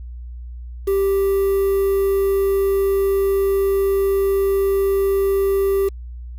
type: tone with quantisation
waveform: triangle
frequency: 392 Hz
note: G4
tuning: in tune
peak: -13 dBFS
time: 0.87-5.89 s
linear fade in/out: 10 ms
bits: 6
effects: added 60 Hz sine -30 dBFS peak until 6.38 s